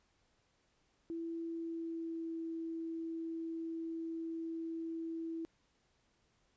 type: tone with pitch glide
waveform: sine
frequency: 331.9 to 328.1 Hz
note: E4 to E4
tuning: +12 to -8 cents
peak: -38 dBFS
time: 1.1-5.45 s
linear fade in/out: 0 ms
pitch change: -20 cents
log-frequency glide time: 1.45-2.39 s
effects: pink hiss -75 dBFS RMS until 6.56 s + resampled to 16000 Hz